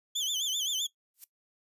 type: tone with vibrato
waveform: 30% pulse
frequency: 3274 Hz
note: G#7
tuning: 25 cents flat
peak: -26 dBFS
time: 0.15-0.87 s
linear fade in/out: 10 ms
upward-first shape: sine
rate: 7.7 Hz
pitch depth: 150 cents each way
type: noise with exponential growth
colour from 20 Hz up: violet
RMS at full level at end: -39 dBFS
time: 1.14-1.24 s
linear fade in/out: 2 ms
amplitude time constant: 20 ms
effects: noise-tail reverb RT60 0.1 s tail -18 dB re dry + resampled to 32000 Hz